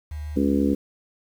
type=tone with vibrato; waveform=sine; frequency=75.6 Hz; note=D#2; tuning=49 cents flat; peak=-29 dBFS; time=0.11-0.74 s; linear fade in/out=5 ms; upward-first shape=sine; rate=7.2 Hz; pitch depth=10 cents each way
type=harmonic tone; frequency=70 Hz; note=C#2; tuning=18 cents sharp; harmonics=3 / 4 / 5 / 6 / 7; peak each=-23 / -21 / -28 / -31 / -30 dBFS; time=0.36-0.75 s; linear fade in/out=10 ms
effects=8-bit